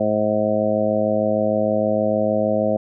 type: harmonic tone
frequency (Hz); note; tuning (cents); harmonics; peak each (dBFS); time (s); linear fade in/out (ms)
106.5; G#2; +44; 1 / 2 / 3 / 4 / 5 / 6 / 7; -31 / -23 / -28 / -30 / -21 / -21 / -31; 0-2.77; 5
effects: none